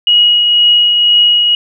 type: tone with tremolo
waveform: sine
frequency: 2899 Hz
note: F#7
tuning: 36 cents flat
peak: -4 dBFS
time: 0.07-1.55 s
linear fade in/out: 2 ms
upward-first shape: triangle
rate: 2 Hz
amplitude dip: 35%
effects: none